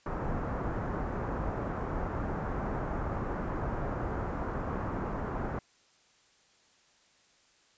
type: low-pass noise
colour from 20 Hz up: pink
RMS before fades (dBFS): -34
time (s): 0.06-5.59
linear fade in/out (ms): 2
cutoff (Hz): 1400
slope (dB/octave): 24
effects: white hiss -65 dBFS RMS until 7.77 s + resampled to 16000 Hz